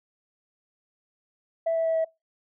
sine tone with pitch steps, 659.3 / 655.1 / 651 / 646.9 Hz, E5 / E5 / E5 / E5, 0 / -11 / -22 / -33 cents, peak -20 dBFS, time 1.66-2.048 s, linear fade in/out 10 ms, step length 97 ms, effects noise-tail reverb RT60 0.2 s tail -22 dB re dry + tanh soft clip ceiling -19 dBFS

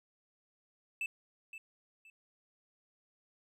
triangle tone with echo, 2637 Hz, E7, in tune, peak -32 dBFS, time 1.01-1.06 s, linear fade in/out 2 ms, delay 520 ms, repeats 2, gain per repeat -11 dB, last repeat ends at 2.1 s, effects none

